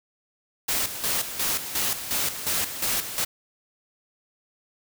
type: noise with tremolo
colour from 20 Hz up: white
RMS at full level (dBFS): -25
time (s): 0.68-3.25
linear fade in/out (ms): 10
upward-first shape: square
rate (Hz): 2.8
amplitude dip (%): 65
effects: none